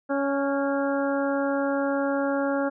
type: harmonic tone with a mistuned harmonic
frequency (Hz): 278.4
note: C#4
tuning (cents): +8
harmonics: 1 / 2 / 3 / 4 / 5 / 6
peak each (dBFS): -26 / -26 / -33 / -37 / -33 / -38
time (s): 0.09-2.7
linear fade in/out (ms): 20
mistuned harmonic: 6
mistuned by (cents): -34
effects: none